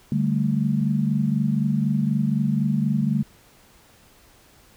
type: chord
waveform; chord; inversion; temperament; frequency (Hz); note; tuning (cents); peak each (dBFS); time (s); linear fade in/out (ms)
sine; D suspended fourth; none; equal; 146.83 / 196 / 220; D3 / G3 / A3; 0 / 0 / 0; -23 / -24 / -23; 0.12-3.23; 2
effects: pink hiss -54 dBFS RMS until 4.76 s